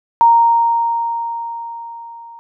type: tone with level ramp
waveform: sine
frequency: 930 Hz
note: A#5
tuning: 4 cents flat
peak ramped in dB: -5 to -34 dBFS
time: 0.21-2.39 s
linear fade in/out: 0 ms
effects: none